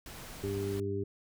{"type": "noise", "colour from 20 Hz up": "pink", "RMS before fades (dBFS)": -46, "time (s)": [0.06, 0.8], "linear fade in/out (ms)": 2}
{"type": "harmonic tone", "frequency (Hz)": 99.4, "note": "G2", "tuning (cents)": 25, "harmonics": [1, 2, 3, 4], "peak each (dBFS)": [-36, -42, -40, -34], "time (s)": [0.43, 1.04], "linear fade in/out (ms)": 10}
{"effects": []}